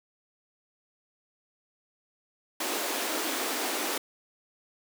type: high-pass noise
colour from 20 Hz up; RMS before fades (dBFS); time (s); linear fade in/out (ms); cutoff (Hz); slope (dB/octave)
pink; -31; 2.6-3.98; 5; 260; 48
effects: none